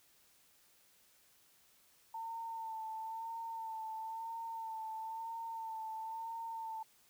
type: tone with vibrato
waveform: sine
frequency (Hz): 898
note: A5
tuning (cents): +35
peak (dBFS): -40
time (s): 2.14-6.83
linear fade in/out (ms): 5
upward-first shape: sine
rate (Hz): 1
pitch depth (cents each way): 30
effects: white hiss -68 dBFS RMS until 7.09 s